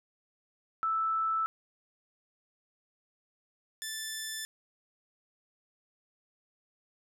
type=tone pair in turn; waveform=sine / 10% pulse; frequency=1317 / 1758 Hz; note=E6 / A6; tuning=-2 / -2 cents; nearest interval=perfect fourth; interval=500 cents; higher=second; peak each=-27 dBFS; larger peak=neither; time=0.83-1.46 / 3.82-4.45 s; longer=neither; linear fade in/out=0 ms; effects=none